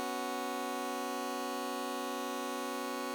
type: chord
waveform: 15% pulse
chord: B suspended second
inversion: none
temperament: just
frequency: 246.9 / 277.8 / 370.4 Hz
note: B3 / C#4 / F#4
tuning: 0 / +4 / +2 cents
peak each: -34 dBFS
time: 0-3.14 s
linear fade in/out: 0 ms
effects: none